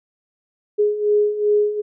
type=beating tone pair; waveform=sine; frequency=415.3 / 417.9 Hz; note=G#4 / G#4; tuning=0 / +11 cents; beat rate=2.6 Hz; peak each=-21 / -16 dBFS; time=0.78-1.82 s; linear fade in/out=20 ms; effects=none